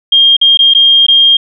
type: tone with dropouts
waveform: sine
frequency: 3218 Hz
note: G7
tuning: 45 cents sharp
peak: -3 dBFS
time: 0.12-1.37 s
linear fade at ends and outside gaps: 5 ms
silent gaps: 0.367-0.413 / 0.573-0.59 / 0.737-0.748 / 1.066-1.083 s
effects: none